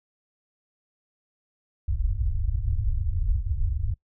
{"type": "low-pass noise", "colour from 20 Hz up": "pink", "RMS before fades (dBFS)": -25, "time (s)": [1.88, 3.94], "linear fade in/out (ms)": 5, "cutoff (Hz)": 100, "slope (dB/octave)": 48, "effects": ["noise-tail reverb RT60 0.1 s tail -21 dB re dry"]}